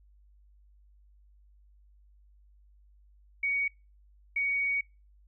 sine tone bursts at uneven times, 2243 Hz, C#7, 20 cents sharp, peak -26 dBFS, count 2, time 3.43-3.68 / 4.36-4.81 s, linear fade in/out 5 ms, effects noise-tail reverb RT60 0.3 s tail -26 dB re dry + added 50 Hz sine -57 dBFS peak until 5.27 s

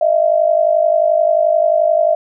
sine tone pair together, 622.3 / 673.7 Hz, D#5 / E5, 0 / +38 cents, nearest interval minor second, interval 138 cents, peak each -13 dBFS, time 0.01-2.15 s, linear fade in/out 5 ms, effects none

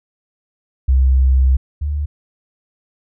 sine tone pair in turn, 65.4 / 73.41 Hz, C2 / D2, 0 / 0 cents, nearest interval major second, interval 200 cents, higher second, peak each -9 / -17 dBFS, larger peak first, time 0.88-1.57 / 1.81-2.06 s, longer first, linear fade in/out 10 ms, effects none

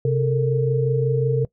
sine tone cluster, 131.6 / 434 / 459.5 Hz, C3 / A4 / A#4, +10 / -24 / -25 cents, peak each -19 / -27 / -21 dBFS, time 0.05-1.45 s, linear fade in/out 2 ms, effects noise-tail reverb RT60 0.1 s tail -20 dB re dry

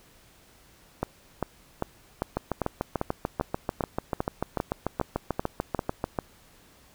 two click trains, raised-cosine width 1 ms, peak -12 / -12 dBFS, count 27 / 13, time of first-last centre 2.37-6.188 / 1.03-5.792 s, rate 6.81 / 2.52 Hz, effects pink hiss -57 dBFS RMS until 6.94 s

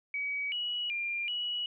sine tone with pitch steps, 2270 / 2924 / 2393 / 2927 Hz, C#7 / F#7 / D7 / F#7, +41 / -21 / +32 / -19 cents, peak -31 dBFS, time 0.14-1.66 s, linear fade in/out 2 ms, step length 380 ms, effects none

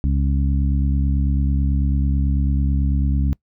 harmonic tone, 69.1 Hz, C#2, 5 cents flat, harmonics 1 / 2 / 3 / 4, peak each -17 / -23 / -27 / -29 dBFS, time 0.04-3.33 s, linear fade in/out 0 ms, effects noise-tail reverb RT60 0.1 s tail -23 dB re dry

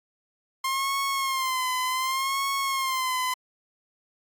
sawtooth tone with vibrato, 1057 Hz, C6, 17 cents sharp, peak -21 dBFS, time 0.64-3.34 s, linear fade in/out 5 ms, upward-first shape sine, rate 0.67 Hz, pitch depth 70 cents each way, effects AAC 64 kbps

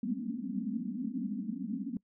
white band-pass noise, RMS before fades -36 dBFS, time 0.03-1.97 s, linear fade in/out 2 ms, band 190 to 270 Hz, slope 96 dB/octave, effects noise-tail reverb RT60 0.1 s tail -24 dB re dry

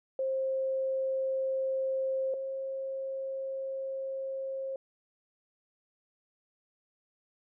sine tone pair in turn, 530 / 535.5 Hz, C5 / C5, +22 / +40 cents, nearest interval unison, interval 18 cents, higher second, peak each -28 / -33 dBFS, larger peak first, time 0.19-2.34 / 2.34-4.76 s, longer second, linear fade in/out 2 ms, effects none

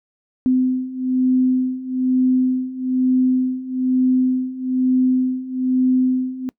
sine beating tone pair, 255.4 / 256.5 Hz, C4 / C4, -42 / -34 cents, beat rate 1.1 Hz, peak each -20 / -17 dBFS, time 0.46-6.49 s, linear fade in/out 0 ms, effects noise-tail reverb RT60 0.1 s tail -23 dB re dry

